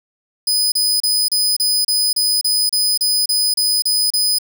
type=tone bursts; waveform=sawtooth; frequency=5000 Hz; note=D#8; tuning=8 cents sharp; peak=-11 dBFS; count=14; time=0.47-4.386 s; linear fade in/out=5 ms; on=250 ms; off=32 ms; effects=none